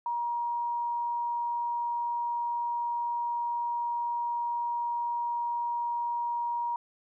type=tone; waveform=sine; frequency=949 Hz; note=A#5; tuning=31 cents sharp; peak=-28 dBFS; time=0.06-6.76 s; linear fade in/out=2 ms; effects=none